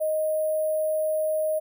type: tone with sample-and-hold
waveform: sine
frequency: 622.3 Hz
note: D#5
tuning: in tune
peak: -22 dBFS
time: 0-1.6 s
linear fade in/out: 20 ms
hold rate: 11025 Hz
effects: none